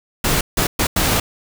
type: noise bursts at uneven times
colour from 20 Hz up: pink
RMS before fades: -17 dBFS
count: 4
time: 0.24-0.41 / 0.57-0.67 / 0.79-0.87 / 0.96-1.2 s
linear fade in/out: 5 ms
effects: none